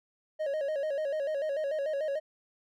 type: tone with vibrato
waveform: triangle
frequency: 587.3 Hz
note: D5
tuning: in tune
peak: -27 dBFS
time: 0.39-2.2 s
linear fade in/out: 20 ms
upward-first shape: square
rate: 6.8 Hz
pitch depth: 97 cents each way
effects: none